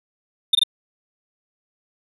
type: tone bursts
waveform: triangle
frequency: 3627 Hz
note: A#7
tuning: 48 cents flat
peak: -10 dBFS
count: 3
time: 0.53-0.635 s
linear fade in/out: 5 ms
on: 21 ms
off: 21 ms
effects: resampled to 32000 Hz